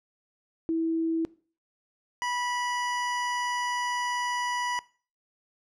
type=tone pair in turn; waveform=sine / 25% pulse; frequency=326.6 / 978.7 Hz; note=E4 / B5; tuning=-16 / -16 cents; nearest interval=octave + perfect fifth; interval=1900 cents; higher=second; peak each=-24 dBFS; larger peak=neither; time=0.69-1.25 / 2.22-4.79 s; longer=second; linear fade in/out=0 ms; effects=noise-tail reverb RT60 0.4 s tail -20 dB re dry + low-pass 7000 Hz 12 dB/octave